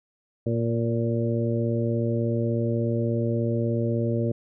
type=harmonic tone with a mistuned harmonic; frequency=116.54 Hz; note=A#2; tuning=in tune; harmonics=1 / 2 / 3 / 4 / 5; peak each=-25 / -28 / -30 / -31 / -32 dBFS; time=0.46-4.32 s; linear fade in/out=5 ms; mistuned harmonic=5; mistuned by=-17 cents; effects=none